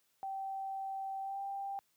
sine tone with pitch glide, 776 to 789.6 Hz, G5 to G5, -18 to +12 cents, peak -37 dBFS, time 0.23-1.79 s, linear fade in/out 0 ms, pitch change +30 cents, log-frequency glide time 1.21-1.4 s, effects white hiss -75 dBFS RMS until 1.96 s + high-pass 80 Hz 12 dB/octave

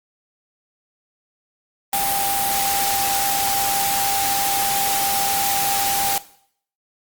sine tone in noise, 794 Hz, G5, 22 cents sharp, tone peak -21 dBFS, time 1.93-6.18 s, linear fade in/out 2 ms, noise white, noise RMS -22 dBFS, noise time 1.93-6.18 s, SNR -2 dB, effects noise-tail reverb RT60 0.6 s tail -17 dB re dry + Opus 32 kbps

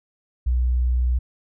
sine tone, 61.74 Hz, B1, in tune, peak -17 dBFS, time 0.46-1.19 s, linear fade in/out 10 ms, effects none

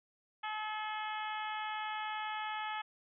harmonic tone with a mistuned harmonic, 429.4 Hz, A4, 42 cents flat, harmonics 2 / 3 / 4 / 5 / 6 / 7 / 8, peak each -39 / -43 / -45 / -47 / -49 / -50 / -51 dBFS, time 0.43-2.82 s, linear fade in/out 10 ms, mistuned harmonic 8, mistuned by -52 cents, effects none

